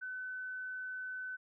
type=tone; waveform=sine; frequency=1511 Hz; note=F#6; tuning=36 cents sharp; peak=-39 dBFS; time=0.01-1.37 s; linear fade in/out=20 ms; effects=none